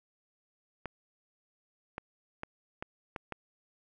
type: clicks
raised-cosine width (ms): 0.5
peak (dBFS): -22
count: 6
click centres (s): 0.857 / 1.981 / 2.434 / 2.825 / 3.162 / 3.323
effects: none